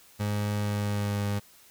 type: tone with pitch glide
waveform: 30% pulse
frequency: 103.83 to 101.93 Hz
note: G#2 to G#2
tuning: 0 to -32 cents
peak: -24 dBFS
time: 0.19-1.4 s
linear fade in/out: 20 ms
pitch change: -32 cents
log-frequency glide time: 0.54-1.26 s
effects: white hiss -56 dBFS RMS until 1.7 s